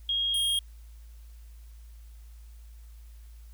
sine / square tone pair in turn, 3264 / 3248 Hz, G#7 / G#7, -31 / -39 cents, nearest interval unison, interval 8 cents, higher first, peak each -25 dBFS, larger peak neither, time 0.09-0.34 / 0.34-0.59 s, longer neither, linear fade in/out 2 ms, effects added 56 Hz sine -45 dBFS peak until 3.53 s + white hiss -64 dBFS RMS until 3.53 s

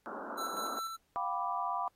white band-pass noise, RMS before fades -42 dBFS, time 0.06-0.79 s, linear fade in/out 0 ms, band 200 to 1500 Hz, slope 96 dB/octave
square tone with tremolo, 1334 Hz, E6, 20 cents sharp, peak -36 dBFS, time 0.37-0.97 s, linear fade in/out 20 ms, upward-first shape square, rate 5 Hz, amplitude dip 40%
sine chord, G dominant seventh, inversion third, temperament equal with one note detuned, 707 / 784 / 987.8 / 1174.7 Hz, F5 / G5 / B5 / D6, +21 / 0 / 0 / 0 cents, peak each -38 / -39 / -36 / -37 dBFS, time 1.16-1.88 s, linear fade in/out 0 ms
effects pink hiss -75 dBFS RMS until 1.95 s + AAC 48 kbps

